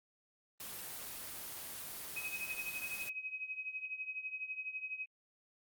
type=noise; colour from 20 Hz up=white; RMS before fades=-45 dBFS; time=0.6-3.09 s; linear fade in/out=2 ms
type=tone with tremolo; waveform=sine; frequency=2534 Hz; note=D#7; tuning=31 cents sharp; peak=-36 dBFS; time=2.16-5.06 s; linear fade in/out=5 ms; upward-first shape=triangle; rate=12 Hz; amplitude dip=85%
effects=Opus 24 kbps